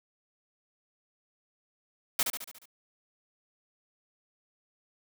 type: noise with echo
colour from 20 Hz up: white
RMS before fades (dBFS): -26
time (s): 2.19-2.23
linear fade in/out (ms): 2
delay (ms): 71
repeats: 6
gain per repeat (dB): -5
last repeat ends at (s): 2.656
effects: none